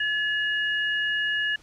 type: tone pair together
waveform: sine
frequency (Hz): 1709 / 2874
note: G#6 / F7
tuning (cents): +49 / +49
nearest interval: major sixth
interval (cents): 900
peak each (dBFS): -24 / -29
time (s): 0-1.56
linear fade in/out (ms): 5
effects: pink hiss -55 dBFS RMS until 1.62 s + low-pass 8000 Hz 12 dB/octave